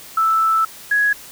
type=tone pair in turn; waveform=sine; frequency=1318.5 / 1669.4 Hz; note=E6 / G#6; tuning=0 / +9 cents; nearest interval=major third; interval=409 cents; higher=second; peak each=-13 dBFS; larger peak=neither; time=0.17-0.65 / 0.91-1.13 s; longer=first; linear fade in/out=5 ms; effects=white hiss -39 dBFS RMS until 1.31 s